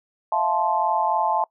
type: chord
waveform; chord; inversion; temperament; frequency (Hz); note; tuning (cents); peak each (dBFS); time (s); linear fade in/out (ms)
sine; F major seventh; third; just; 654.8 / 698.5 / 873.1 / 1047.7; E5 / F5 / A5 / C6; -12 / 0 / -14 / +2; -27 / -27 / -21 / -26; 0.32-1.44; 2
effects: noise-tail reverb RT60 0.1 s tail -23 dB re dry